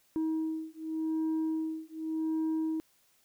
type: beating tone pair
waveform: sine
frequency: 317.7 / 318.57 Hz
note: D#4 / D#4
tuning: +36 / +41 cents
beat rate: 0.87 Hz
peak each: -31 dBFS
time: 0.16-2.8 s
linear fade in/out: 0 ms
effects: tanh soft clip ceiling -27 dBFS + white hiss -68 dBFS RMS until 3.24 s